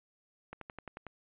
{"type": "slowing click train", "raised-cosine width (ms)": 0.5, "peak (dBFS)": -28, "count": 7, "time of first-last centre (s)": [0.53, 1.067], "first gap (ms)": 83, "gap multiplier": 1.03, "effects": ["resampled to 8000 Hz"]}